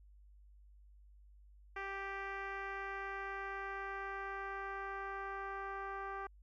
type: tone with low-pass filter sweep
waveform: 10% pulse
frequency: 392 Hz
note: G4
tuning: in tune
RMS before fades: -43 dBFS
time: 1.76-6.27 s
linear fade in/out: 5 ms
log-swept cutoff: 2100 to 1300 Hz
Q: 1.6
effects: added 50 Hz sine -58 dBFS peak until 6.42 s